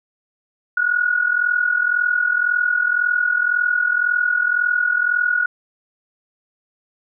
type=tone with amplitude modulation; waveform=sine; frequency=1454 Hz; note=F#6; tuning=31 cents flat; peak=-12 dBFS; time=0.77-5.46 s; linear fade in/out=5 ms; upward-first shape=sine; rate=41.9 Hz; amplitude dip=75%; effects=none